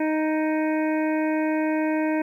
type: harmonic tone with a mistuned harmonic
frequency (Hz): 311.1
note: D#4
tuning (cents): 0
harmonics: 1 / 2 / 3 / 5 / 6 / 7 / 8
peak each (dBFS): -22 / -28 / -32 / -36 / -38 / -39 / -40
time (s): 0-2.22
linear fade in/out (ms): 5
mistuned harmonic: 7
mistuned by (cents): +26
effects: 10-bit